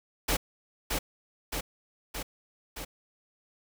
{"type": "noise with echo", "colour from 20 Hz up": "pink", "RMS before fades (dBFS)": -27, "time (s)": [0.28, 0.37], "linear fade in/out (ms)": 10, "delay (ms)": 620, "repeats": 4, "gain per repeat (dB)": -3, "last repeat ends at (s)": 2.85, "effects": []}